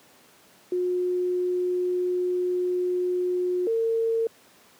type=tone pair in turn; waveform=sine; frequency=360.5 / 454.2 Hz; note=F#4 / A#4; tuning=-45 / -45 cents; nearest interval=major third; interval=400 cents; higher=second; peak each=-22 / -21 dBFS; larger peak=second; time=0.72-3.67 / 3.67-4.27 s; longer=first; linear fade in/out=2 ms; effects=pink hiss -55 dBFS RMS until 4.79 s + high-pass 200 Hz 12 dB/octave